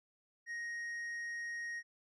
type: tone with tanh clipping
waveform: sine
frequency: 1874 Hz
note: A#6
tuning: 9 cents sharp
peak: -40 dBFS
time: 0.46-1.83 s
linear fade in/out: 50 ms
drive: 5 dB
effects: none